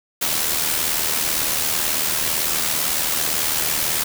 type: noise with amplitude modulation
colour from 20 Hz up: white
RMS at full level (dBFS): -19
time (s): 0.21-4.04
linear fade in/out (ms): 10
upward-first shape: sine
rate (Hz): 78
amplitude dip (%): 50
effects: none